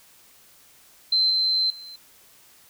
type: tone with level steps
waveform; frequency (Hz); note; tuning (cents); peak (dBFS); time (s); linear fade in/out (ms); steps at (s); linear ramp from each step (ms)
sine; 4094; C8; -38; -17 / -19 / -38; 1.12-1.96; 5; 1.3 / 1.7; 2
effects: white hiss -54 dBFS RMS until 2.69 s